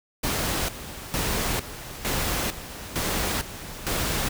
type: noise with tremolo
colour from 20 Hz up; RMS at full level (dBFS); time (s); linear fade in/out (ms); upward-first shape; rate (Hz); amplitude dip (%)
pink; -26; 0.23-4.29; 10; square; 1.1; 75
effects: none